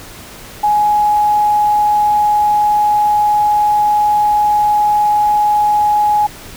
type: tone with quantisation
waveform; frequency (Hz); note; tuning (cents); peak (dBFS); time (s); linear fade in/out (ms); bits
sine; 837; G#5; +13; -9; 0.63-6.27; 10; 6
effects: pink hiss -34 dBFS RMS until 6.56 s